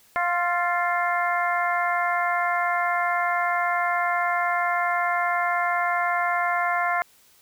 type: harmonic tone with a mistuned harmonic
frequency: 350.9 Hz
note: F4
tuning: 8 cents sharp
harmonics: 2 / 3 / 4 / 5 / 6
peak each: -25 / -27 / -28 / -29 / -30 dBFS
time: 0.16-7.02 s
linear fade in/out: 0 ms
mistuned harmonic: 4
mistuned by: -26 cents
effects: white hiss -57 dBFS RMS until 7.41 s